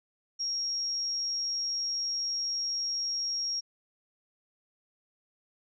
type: tone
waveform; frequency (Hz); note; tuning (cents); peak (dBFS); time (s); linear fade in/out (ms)
sine; 5588; F8; 0; -29; 0.39-3.61; 20
effects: none